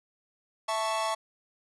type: chord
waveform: 45% pulse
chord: A major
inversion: second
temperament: equal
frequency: 659.3 / 880 / 1108.7 Hz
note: E5 / A5 / C#6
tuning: 0 / 0 / 0 cents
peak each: -32 dBFS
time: 0.68-1.15 s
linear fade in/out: 10 ms
effects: resampled to 24000 Hz